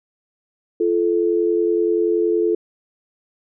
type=tone pair together; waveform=sine; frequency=344 / 434.6 Hz; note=F4 / A4; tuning=-26 / -21 cents; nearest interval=major third; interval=405 cents; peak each=-18 dBFS; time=0.8-2.55 s; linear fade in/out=5 ms; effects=none